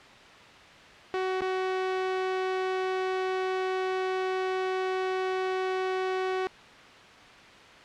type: tone with dropouts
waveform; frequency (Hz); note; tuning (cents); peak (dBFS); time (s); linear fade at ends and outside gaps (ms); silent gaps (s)
sawtooth; 374.6; F#4; +21; -23; 1.14-6.47; 0; 1.408-1.419
effects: white hiss -49 dBFS RMS until 7.84 s + low-pass 3000 Hz 12 dB/octave